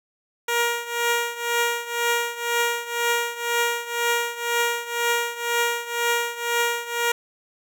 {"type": "tone with tremolo", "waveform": "10% pulse", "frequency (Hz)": 472.5, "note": "A#4", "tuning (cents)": 23, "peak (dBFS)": -10, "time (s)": [0.48, 7.12], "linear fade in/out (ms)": 5, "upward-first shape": "triangle", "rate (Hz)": 2, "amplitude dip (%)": 85, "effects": []}